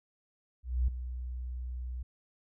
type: tone with ADSR envelope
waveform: sine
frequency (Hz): 62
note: B1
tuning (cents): +7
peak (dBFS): -23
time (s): 0.63-2.03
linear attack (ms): 250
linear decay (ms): 4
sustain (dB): -12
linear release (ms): 7
effects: none